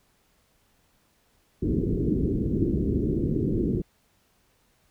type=low-pass noise; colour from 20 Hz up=white; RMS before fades=-25 dBFS; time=1.62-3.82 s; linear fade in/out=10 ms; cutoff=390 Hz; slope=48 dB/octave; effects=pink hiss -66 dBFS RMS until 4.9 s